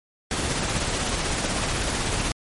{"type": "noise with tremolo", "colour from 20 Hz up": "pink", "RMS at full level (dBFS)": -24, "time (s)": [0.31, 2.32], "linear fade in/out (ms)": 2, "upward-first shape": "sine", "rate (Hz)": 16, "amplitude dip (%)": 30, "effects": ["MP3 48 kbps"]}